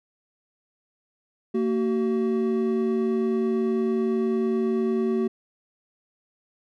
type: tone pair together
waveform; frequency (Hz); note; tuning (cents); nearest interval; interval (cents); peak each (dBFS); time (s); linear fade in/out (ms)
triangle; 228.8 / 378.3; A#3 / F#4; -32 / +38; major sixth; 870; -22; 1.54-5.28; 10
effects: none